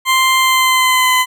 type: tone with pitch glide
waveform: 20% pulse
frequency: 1046.5 to 1016.7 Hz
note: C6 to B5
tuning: 0 to +50 cents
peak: -5 dBFS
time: 0.05-1.26 s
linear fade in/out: 50 ms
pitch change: -50 cents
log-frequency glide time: 0.38-1.14 s
effects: none